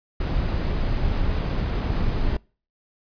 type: noise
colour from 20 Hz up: brown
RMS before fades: -23 dBFS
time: 0.2-2.37 s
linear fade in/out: 5 ms
effects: noise-tail reverb RT60 0.4 s tail -26 dB re dry + resampled to 11025 Hz